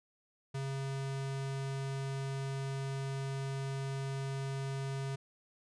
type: tone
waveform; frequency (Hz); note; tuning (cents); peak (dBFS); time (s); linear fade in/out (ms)
square; 136; C#3; -33; -36; 0.54-5.16; 10
effects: resampled to 22050 Hz